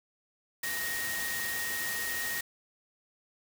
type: tone in noise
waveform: sine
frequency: 1868 Hz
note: A#6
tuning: 3 cents sharp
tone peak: -34 dBFS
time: 0.63-2.41 s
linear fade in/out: 5 ms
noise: white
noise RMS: -36 dBFS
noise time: 0.63-2.41 s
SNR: -1 dB
effects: none